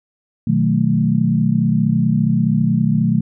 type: chord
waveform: sine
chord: B dominant seventh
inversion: none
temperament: equal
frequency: 123.47 / 155.56 / 185 / 220 Hz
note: B2 / D#3 / F#3 / A3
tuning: 0 / 0 / 0 / 0 cents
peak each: -20 / -18 / -19 / -17 dBFS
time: 0.47-3.21 s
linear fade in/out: 5 ms
effects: none